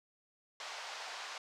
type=band-pass noise; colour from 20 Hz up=pink; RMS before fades=-45 dBFS; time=0.6-1.38 s; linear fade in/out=2 ms; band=670 to 6200 Hz; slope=24 dB/octave; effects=none